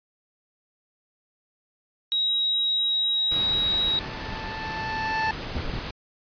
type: tone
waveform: sine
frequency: 3826 Hz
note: A#7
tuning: 44 cents sharp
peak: -21 dBFS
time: 2.12-3.99 s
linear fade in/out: 0 ms
type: tone with exponential growth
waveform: 25% pulse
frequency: 880 Hz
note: A5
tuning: in tune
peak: -18 dBFS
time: 2.78-5.31 s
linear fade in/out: 2 ms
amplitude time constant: 550 ms
type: noise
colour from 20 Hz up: pink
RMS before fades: -34 dBFS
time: 3.31-5.91 s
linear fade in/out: 5 ms
type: noise bursts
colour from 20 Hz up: brown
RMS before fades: -30 dBFS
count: 3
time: 5.55-5.793 s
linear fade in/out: 5 ms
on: 67 ms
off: 21 ms
effects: resampled to 11025 Hz

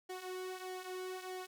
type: tone with flanger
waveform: sawtooth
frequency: 370 Hz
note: F#4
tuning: in tune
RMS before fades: -44 dBFS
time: 0.09-1.47 s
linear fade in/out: 10 ms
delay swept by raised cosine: 1.9 to 4.3 ms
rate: 1.6 Hz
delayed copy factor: -0.65
effects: none

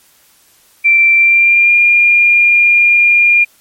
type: tone with pitch glide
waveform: sine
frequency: 2349 to 2409 Hz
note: D7 to D7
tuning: 0 to +43 cents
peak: -5 dBFS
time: 0.84-3.45 s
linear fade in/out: 20 ms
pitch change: +43 cents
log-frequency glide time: 1.16-1.72 s
effects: white hiss -49 dBFS RMS until 3.6 s + MP3 64 kbps

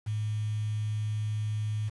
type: tone with quantisation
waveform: sine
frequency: 106.9 Hz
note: A2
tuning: 49 cents flat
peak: -28 dBFS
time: 0.06-1.9 s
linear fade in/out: 20 ms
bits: 8
effects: resampled to 24000 Hz

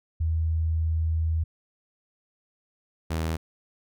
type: tone pair in turn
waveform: sine / sawtooth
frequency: 80.6 / 80.6 Hz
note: E2 / E2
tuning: -38 / -38 cents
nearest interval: unison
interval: 0 cents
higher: neither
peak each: -22 dBFS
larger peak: neither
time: 0.2-1.44 / 3.1-3.37 s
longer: first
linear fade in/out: 10 ms
effects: none

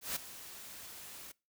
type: noise with ADSR envelope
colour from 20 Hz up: white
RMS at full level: -35 dBFS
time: 0.01-1.32 s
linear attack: 150 ms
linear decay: 9 ms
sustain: -14 dB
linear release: 8 ms
effects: noise-tail reverb RT60 0.3 s tail -24 dB re dry

